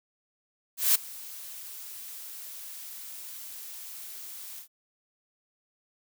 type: noise with ADSR envelope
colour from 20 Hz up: blue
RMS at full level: -20 dBFS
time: 0.77-4.68 s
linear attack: 180 ms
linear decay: 10 ms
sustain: -22 dB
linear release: 100 ms
effects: none